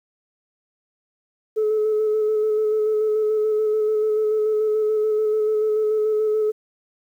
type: tone with vibrato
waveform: sine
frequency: 430 Hz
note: A4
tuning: 40 cents flat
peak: -16 dBFS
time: 1.56-6.52 s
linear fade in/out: 20 ms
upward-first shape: square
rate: 6.9 Hz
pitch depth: 16 cents each way
effects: tanh soft clip ceiling -14 dBFS + 9-bit

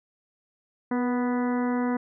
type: harmonic tone with a mistuned harmonic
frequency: 246.9 Hz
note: B3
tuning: in tune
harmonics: 1 / 2 / 3 / 4 / 5 / 6 / 7 / 8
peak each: -24 / -32 / -36 / -35 / -41 / -41 / -44 / -43 dBFS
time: 0.91-1.97 s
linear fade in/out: 5 ms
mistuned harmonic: 2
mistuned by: -26 cents
effects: none

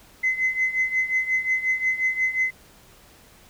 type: tone with tremolo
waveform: sine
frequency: 2045 Hz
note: C7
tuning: 40 cents flat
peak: -16 dBFS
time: 0.23-2.51 s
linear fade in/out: 10 ms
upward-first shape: triangle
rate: 5.6 Hz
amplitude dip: 85%
effects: tanh soft clip ceiling -14 dBFS + pink hiss -52 dBFS RMS until 3.49 s

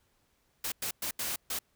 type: noise bursts at uneven times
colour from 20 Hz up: white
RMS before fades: -34 dBFS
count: 5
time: 0.64-0.72 / 0.82-0.91 / 1.02-1.11 / 1.19-1.36 / 1.5-1.59 s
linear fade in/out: 5 ms
effects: pink hiss -72 dBFS RMS until 1.75 s

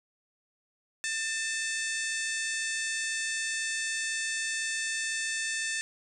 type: harmonic tone with a mistuned harmonic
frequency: 894 Hz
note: A5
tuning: 27 cents sharp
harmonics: 2 / 3 / 4 / 5 / 6 / 7 / 8 / 9 / 10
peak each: -33 / -37 / -41 / -43 / -43 / -41 / -40 / -42 / -42 dBFS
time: 1.04-5.81 s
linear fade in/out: 0 ms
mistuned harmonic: 3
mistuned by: -39 cents
effects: 10-bit

